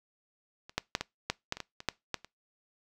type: clicks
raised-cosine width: 0.2 ms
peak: -29 / -11 / -10 / -15 / -11 / -13 / -24 / -19 / -25 / -10 / -13 / -29 dBFS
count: 12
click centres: 0.695 / 0.78 / 0.951 / 1.01 / 1.3 / 1.524 / 1.57 / 1.603 / 1.804 / 1.887 / 2.143 / 2.246 s
effects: noise-tail reverb RT60 0.2 s tail -23 dB re dry